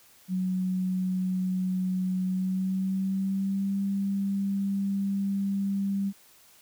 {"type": "tone with pitch glide", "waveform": "sine", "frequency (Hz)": [185.2, 197.35], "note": ["F#3", "G3"], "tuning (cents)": [2, 12], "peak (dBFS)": -25, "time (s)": [0.28, 6.13], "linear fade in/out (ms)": 50, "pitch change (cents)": 110, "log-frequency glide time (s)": [2.23, 3.78], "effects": ["white hiss -57 dBFS RMS until 6.61 s"]}